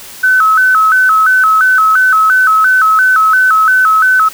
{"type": "tone with vibrato", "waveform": "sine", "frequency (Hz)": 1396.9, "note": "F6", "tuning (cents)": 0, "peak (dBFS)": -5, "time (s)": [0.23, 4.29], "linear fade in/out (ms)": 10, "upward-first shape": "square", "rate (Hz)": 2.9, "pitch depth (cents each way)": 140, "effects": ["white hiss -31 dBFS RMS until 4.33 s"]}